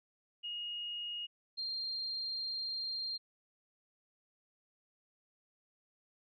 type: tone pair in turn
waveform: sine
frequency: 2870 / 4191 Hz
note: F7 / C8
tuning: +47 / +2 cents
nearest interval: perfect fifth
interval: 655 cents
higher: second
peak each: -38 / -36 dBFS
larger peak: second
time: 0.43-1.27 / 1.57-3.18 s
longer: second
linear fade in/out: 20 ms
effects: none